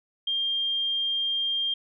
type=tone; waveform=sine; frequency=3200 Hz; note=G7; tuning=35 cents sharp; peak=-24 dBFS; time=0.27-1.74 s; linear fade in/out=5 ms; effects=none